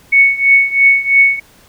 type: tone with tremolo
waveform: sine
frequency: 2217 Hz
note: C#7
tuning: in tune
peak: -3 dBFS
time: 0.12-1.4 s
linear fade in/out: 10 ms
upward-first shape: triangle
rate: 3 Hz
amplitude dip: 90%
effects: pink hiss -46 dBFS RMS until 1.68 s